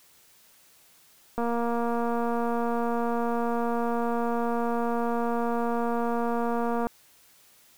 click train, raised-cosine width 1 ms, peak -16 dBFS, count 1291, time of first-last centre 1.38-6.869 s, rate 235 Hz, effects white hiss -58 dBFS RMS until 7.77 s

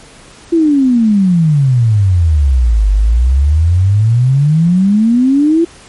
sine exponential two-way sweep, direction down then up, 342.6 to 48.6 to 342.6 Hz, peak -6 dBFS, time 0.52-5.65 s, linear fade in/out 10 ms, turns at 2.9 s, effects pink hiss -38 dBFS RMS until 5.88 s + MP3 48 kbps

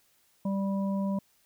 harmonic tone, 196 Hz, G3, in tune, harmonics 1 / 3 / 5, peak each -27 / -37 / -41 dBFS, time 0.45-1.19 s, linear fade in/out 5 ms, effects white hiss -67 dBFS RMS until 1.45 s

